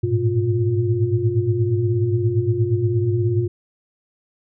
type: tone cluster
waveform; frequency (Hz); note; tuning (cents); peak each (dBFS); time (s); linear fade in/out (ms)
sine; 102.6 / 110.7 / 119.6 / 353.4; G#2 / A2 / A#2 / F4; -21 / +11 / +45 / +21; -22; 0.03-3.48; 10
effects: none